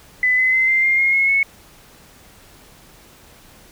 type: tone with pitch steps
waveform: sine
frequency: 2005 / 2032 / 2059 / 2087 / 2114 / 2143 / 2171 / 2200 Hz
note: B6 / B6 / C7 / C7 / C7 / C7 / C#7 / C#7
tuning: +26 / +49 / -28 / -5 / +17 / +41 / -37 / -14 cents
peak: -13 dBFS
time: 0.23-1.43 s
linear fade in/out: 2 ms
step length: 150 ms
effects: pink hiss -47 dBFS RMS until 3.71 s